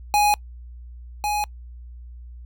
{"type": "tone pair in turn", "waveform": "square", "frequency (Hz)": [830.6, 834.3], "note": ["G#5", "G#5"], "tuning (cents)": [0, 8], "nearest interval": "unison", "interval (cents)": 8, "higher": "second", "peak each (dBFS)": [-16, -22], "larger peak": "first", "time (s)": [[0.14, 0.34], [1.24, 1.44]], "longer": "neither", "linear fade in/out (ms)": 0, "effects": ["noise-tail reverb RT60 0.1 s tail -26 dB re dry", "added 60 Hz sine -37 dBFS peak until 2.45 s"]}